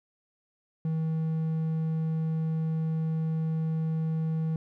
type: tone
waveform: triangle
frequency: 160 Hz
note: D#3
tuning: 49 cents sharp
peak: -24 dBFS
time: 0.85-4.56 s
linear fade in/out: 2 ms
effects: none